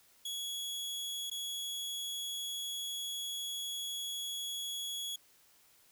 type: tone with dropouts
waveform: sawtooth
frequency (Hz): 3352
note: G#7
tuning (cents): +15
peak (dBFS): -34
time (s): 0.25-5.16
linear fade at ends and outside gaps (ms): 5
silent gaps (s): 1.3-1.313
effects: white hiss -65 dBFS RMS until 5.91 s